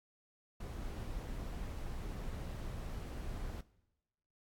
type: noise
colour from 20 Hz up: brown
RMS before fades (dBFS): -42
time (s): 0.6-3.61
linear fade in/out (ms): 5
effects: noise-tail reverb RT60 1.0 s tail -20 dB re dry + AAC 64 kbps